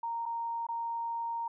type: tone with dropouts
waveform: sine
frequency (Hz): 928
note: A#5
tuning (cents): -8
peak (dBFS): -32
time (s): 0.03-1.48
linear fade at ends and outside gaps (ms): 5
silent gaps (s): 0.256-0.26 / 0.668-0.687
effects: none